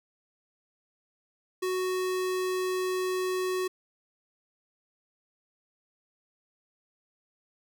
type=tone; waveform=square; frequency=370 Hz; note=F#4; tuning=in tune; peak=-28 dBFS; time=1.62-3.68 s; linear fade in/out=10 ms; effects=none